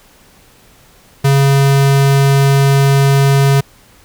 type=tone; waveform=square; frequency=138.2 Hz; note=C#3; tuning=5 cents flat; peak=-8 dBFS; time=1.24-3.61 s; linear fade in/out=10 ms; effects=pink hiss -46 dBFS RMS until 4.04 s